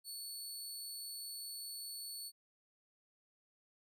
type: tone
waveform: 20% pulse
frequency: 4435 Hz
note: C#8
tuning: in tune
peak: -38 dBFS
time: 0.04-2.32 s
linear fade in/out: 50 ms
effects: none